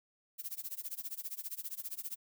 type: noise with tremolo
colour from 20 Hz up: violet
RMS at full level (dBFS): -39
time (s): 0.38-2.16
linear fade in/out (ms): 20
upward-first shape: sine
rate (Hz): 15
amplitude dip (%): 95
effects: none